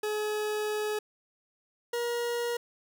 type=tone pair in turn; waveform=40% pulse; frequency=424 / 475.9 Hz; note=G#4 / A#4; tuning=+36 / +36 cents; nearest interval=major second; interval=200 cents; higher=second; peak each=-28 dBFS; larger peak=neither; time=0.03-0.99 / 1.93-2.57 s; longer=first; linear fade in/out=5 ms; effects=none